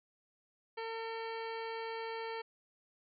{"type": "harmonic tone", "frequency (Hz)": 452.4, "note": "A4", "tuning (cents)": 48, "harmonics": [1, 2, 3, 4, 5, 6, 7, 9, 10], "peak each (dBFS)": [-41, -43, -51, -50, -50, -56, -55, -58, -57], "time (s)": [0.77, 2.42], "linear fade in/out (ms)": 10, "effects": []}